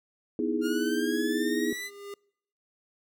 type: chord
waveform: sine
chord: E major seventh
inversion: second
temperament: equal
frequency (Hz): 246.9 / 311.1 / 329.6 / 415.3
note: B3 / D#4 / E4 / G#4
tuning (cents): 0 / 0 / 0 / 0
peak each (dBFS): -31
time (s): 0.39-1.73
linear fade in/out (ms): 2
type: linear sweep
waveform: sawtooth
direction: up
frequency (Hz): 1396.9 to 2027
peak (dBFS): -31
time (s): 0.61-1.91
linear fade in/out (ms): 50
type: tone with exponential growth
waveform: square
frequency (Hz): 403.3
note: G4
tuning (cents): +49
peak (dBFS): -37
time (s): 1.31-2.14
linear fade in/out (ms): 2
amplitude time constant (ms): 180
effects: noise-tail reverb RT60 0.7 s tail -26 dB re dry